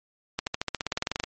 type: accelerating click train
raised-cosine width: 0.2 ms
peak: -10 dBFS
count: 16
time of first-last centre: 0.39-1.238 s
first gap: 79 ms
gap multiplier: 0.95
effects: MP3 32 kbps